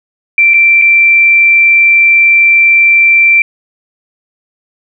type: tone with dropouts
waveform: sine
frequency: 2349 Hz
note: D7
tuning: in tune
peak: -3 dBFS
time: 0.38-3.42 s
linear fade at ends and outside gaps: 2 ms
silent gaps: 0.537-0.541 / 0.816-0.82 s
effects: none